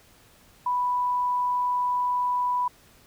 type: tone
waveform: sine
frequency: 987.8 Hz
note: B5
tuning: in tune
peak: -22 dBFS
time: 0.66-2.68 s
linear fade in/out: 5 ms
effects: pink hiss -56 dBFS RMS until 3.06 s